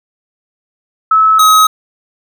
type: tone pair in turn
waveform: sine / square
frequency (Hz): 1299 / 1270.8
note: E6 / D#6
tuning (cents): -26 / +36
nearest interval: unison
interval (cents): 38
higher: first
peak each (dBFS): -5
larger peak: neither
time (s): 1.11-1.39 / 1.39-1.67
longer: neither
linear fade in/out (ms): 5
effects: none